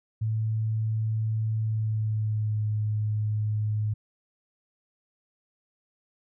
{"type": "tone with pitch glide", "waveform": "sine", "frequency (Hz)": [110, 106.68], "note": ["A2", "G#2"], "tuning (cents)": [0, 47], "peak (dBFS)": -24, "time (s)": [0.21, 3.94], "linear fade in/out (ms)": 10, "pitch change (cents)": -53, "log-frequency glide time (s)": [1.61, 2.63], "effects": []}